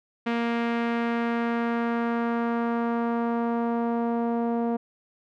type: tone with low-pass filter sweep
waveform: sawtooth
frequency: 233.9 Hz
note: A#3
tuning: 6 cents sharp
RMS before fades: -26 dBFS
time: 0.26-4.77 s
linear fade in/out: 10 ms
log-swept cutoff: 2500 to 730 Hz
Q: 1.3
effects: none